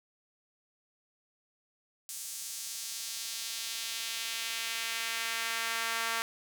sawtooth tone with high-pass filter sweep, 228 Hz, A#3, 38 cents flat, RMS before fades -36 dBFS, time 2.09-6.22 s, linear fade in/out 0 ms, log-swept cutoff 7500 to 1300 Hz, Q 1.1, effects none

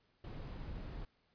brown noise with amplitude modulation, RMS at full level -44 dBFS, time 0.24-1.05 s, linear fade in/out 2 ms, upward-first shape sine, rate 197 Hz, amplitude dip 25%, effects pink hiss -75 dBFS RMS until 1.34 s + resampled to 11025 Hz

